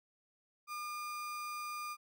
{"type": "tone", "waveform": "35% pulse", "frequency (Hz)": 1208, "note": "D6", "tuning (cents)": 48, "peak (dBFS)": -38, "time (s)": [0.67, 1.97], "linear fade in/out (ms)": 50, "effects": []}